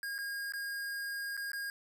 square tone with dropouts, 1625 Hz, G#6, 38 cents flat, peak -37 dBFS, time 0.03-1.7 s, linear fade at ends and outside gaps 1 ms, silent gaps 0.181-0.187 / 0.522-0.536 / 1.368-1.375 / 1.518-1.532 s, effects none

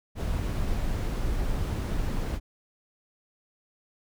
brown noise, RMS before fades -28 dBFS, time 0.15-2.4 s, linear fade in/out 50 ms, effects none

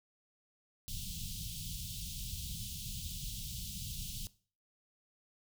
pink band-stop noise, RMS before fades -42 dBFS, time 0.88-4.27 s, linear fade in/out 0 ms, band 190 to 3000 Hz, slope 48 dB/octave, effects noise-tail reverb RT60 0.4 s tail -18 dB re dry

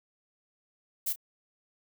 violet noise with echo, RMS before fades -30 dBFS, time 1.06-1.13 s, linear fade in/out 10 ms, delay 31 ms, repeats 1, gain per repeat -14 dB, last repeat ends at 1.161 s, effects none

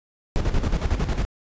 brown noise with tremolo, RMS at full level -20 dBFS, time 0.36-1.25 s, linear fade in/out 0 ms, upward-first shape square, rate 11 Hz, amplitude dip 60%, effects resampled to 16000 Hz

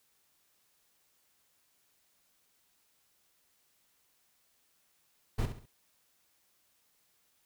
brown noise with echo, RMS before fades -30 dBFS, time 5.38-5.46 s, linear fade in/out 10 ms, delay 67 ms, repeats 3, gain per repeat -9 dB, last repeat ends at 5.661 s, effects white hiss -72 dBFS RMS until 7.45 s

